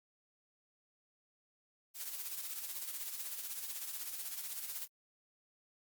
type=noise with tremolo; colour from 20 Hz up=blue; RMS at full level=-40 dBFS; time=1.94-4.88 s; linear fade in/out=50 ms; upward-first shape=sine; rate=16 Hz; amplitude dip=55%; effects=Opus 48 kbps